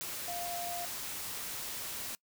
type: tone in noise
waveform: sine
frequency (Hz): 698.5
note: F5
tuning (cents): 0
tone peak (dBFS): -38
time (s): 0.28-0.85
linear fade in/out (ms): 0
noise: white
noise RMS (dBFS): -40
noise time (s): 0.01-2.15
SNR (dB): -1
effects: noise-tail reverb RT60 0.1 s tail -24 dB re dry